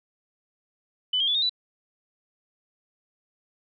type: tone with pitch steps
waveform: sine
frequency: 3000 / 3215 / 3446 / 3693 / 3959 Hz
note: F#7 / G7 / A7 / A#7 / B7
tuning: +23 / +43 / -37 / -17 / +3 cents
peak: -21 dBFS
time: 1.13-1.495 s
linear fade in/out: 5 ms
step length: 73 ms
effects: none